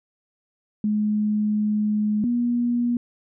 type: tone pair in turn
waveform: sine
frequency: 211.1 / 240.2 Hz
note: G#3 / B3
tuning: +29 / -48 cents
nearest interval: major second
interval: 223 cents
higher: second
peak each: -19 dBFS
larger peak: neither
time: 0.84-2.24 / 2.24-2.97 s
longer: first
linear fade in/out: 2 ms
effects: none